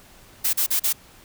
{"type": "noise bursts", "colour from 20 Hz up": "blue", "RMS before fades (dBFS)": -21, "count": 4, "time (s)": [0.44, 0.929], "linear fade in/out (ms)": 10, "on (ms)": 93, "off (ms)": 39, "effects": ["pink hiss -50 dBFS RMS until 1.24 s"]}